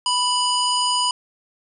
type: harmonic tone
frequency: 987.8 Hz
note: B5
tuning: in tune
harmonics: 1 / 3 / 5 / 7 / 9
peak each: -21 / -23 / -24 / -31 / -29 dBFS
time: 0.06-1.11 s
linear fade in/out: 2 ms
effects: none